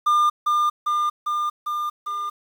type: tone with echo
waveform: triangle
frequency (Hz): 1203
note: D6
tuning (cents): +41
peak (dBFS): -13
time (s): 0.06-0.3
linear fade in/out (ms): 10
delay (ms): 400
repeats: 5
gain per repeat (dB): -2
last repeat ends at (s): 2.3
effects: 8-bit